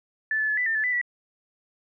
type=tone with pitch steps; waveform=sine; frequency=1749 / 1734 / 1718 / 1986 / 1800 / 1736 / 1992 / 1948 Hz; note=A6 / A6 / A6 / B6 / A6 / A6 / B6 / B6; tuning=-11 / -26 / -42 / +9 / +39 / -24 / +14 / -24 cents; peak=-22 dBFS; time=0.31-1.014 s; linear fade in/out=2 ms; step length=88 ms; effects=none